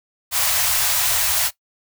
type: band-stop noise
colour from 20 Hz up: white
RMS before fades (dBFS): -19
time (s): 0.31-1.51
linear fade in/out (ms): 50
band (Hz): 120 to 590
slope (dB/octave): 48
effects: noise-tail reverb RT60 0.1 s tail -17 dB re dry